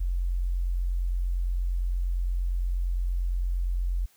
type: tone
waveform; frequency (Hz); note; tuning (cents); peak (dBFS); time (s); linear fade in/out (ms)
sine; 44.33; F1; +27; -24; 0-4.06; 10
effects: white hiss -62 dBFS RMS until 4.16 s